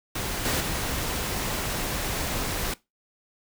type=noise with level steps; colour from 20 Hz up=pink; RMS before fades=-30 / -25 / -29 dBFS; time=0.15-2.74 s; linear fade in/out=5 ms; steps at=0.45 / 0.6 s; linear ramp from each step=5 ms; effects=noise-tail reverb RT60 0.2 s tail -19 dB re dry